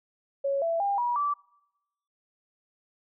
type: tone with pitch steps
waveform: sine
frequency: 554 / 666.5 / 801.8 / 964.6 / 1160.4 Hz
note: C#5 / E5 / G5 / B5 / D6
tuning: -1 / +19 / +39 / -41 / -21 cents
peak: -24 dBFS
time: 0.44-1.34 s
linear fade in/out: 10 ms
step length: 180 ms
effects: noise-tail reverb RT60 0.9 s tail -25 dB re dry